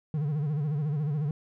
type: tone with vibrato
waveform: triangle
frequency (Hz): 148.5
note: D3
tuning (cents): +20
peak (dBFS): -24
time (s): 0.14-1.31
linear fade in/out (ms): 2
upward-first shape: sine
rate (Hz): 14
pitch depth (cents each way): 110
effects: none